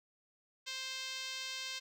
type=tone with band-pass filter; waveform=5% pulse; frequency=524 Hz; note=C5; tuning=2 cents sharp; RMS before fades=-42 dBFS; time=0.66-1.8 s; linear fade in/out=20 ms; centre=3600 Hz; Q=0.83; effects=none